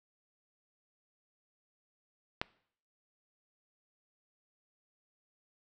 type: click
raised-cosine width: 0.3 ms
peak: -15 dBFS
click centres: 2.415 s
effects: noise-tail reverb RT60 0.6 s tail -22 dB re dry